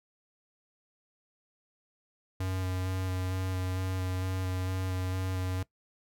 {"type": "tone with vibrato", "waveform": "square", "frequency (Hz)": 93, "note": "F#2", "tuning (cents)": 9, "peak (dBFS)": -31, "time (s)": [2.4, 5.63], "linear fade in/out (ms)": 5, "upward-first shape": "square", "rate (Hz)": 2.2, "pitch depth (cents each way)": 11, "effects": ["noise-tail reverb RT60 0.1 s tail -19 dB re dry"]}